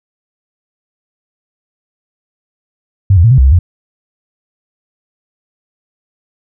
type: tone with pitch steps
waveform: sine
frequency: 97.7 / 83.9 / 115.4 / 130.8 / 65.1 / 67.2 / 87.1 Hz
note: G2 / E2 / A#2 / C3 / C2 / C2 / F2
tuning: -5 / +31 / -17 / 0 / -8 / +47 / -4 cents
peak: -3 dBFS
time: 3.1-3.59 s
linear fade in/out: 5 ms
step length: 70 ms
effects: none